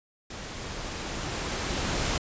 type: noise with level ramp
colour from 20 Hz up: pink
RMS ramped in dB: -39 to -27 dBFS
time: 0.3-2.18 s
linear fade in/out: 5 ms
effects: resampled to 16000 Hz